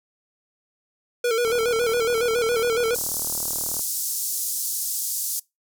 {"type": "tone with vibrato", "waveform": "square", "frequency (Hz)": 466.2, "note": "A#4", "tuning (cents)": 0, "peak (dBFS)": -20, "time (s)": [1.24, 2.95], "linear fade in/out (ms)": 5, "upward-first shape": "square", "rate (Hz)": 7.2, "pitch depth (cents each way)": 65}
{"type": "click train", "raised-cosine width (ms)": 1, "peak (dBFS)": -23, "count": 91, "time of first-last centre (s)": [1.45, 3.794], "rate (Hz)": 38.4}
{"type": "band-pass noise", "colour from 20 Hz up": "white", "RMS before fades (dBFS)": -27, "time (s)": [2.94, 5.4], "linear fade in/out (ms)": 10, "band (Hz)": [5500, 15000], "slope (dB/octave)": 24}
{"effects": ["noise-tail reverb RT60 0.2 s tail -23 dB re dry"]}